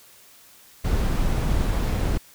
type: noise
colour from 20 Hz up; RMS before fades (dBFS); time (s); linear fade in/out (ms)
brown; -22; 0.84-2.18; 10
effects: white hiss -51 dBFS RMS until 2.34 s